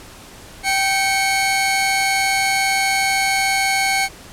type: tone pair together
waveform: sawtooth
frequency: 778.5 / 2202 Hz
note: G5 / C#7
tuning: -12 / -12 cents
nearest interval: octave + tritone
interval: 1800 cents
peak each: -15 dBFS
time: 0.63-4.09 s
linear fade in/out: 50 ms
effects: pink hiss -40 dBFS RMS until 4.32 s + low-pass 12000 Hz 12 dB/octave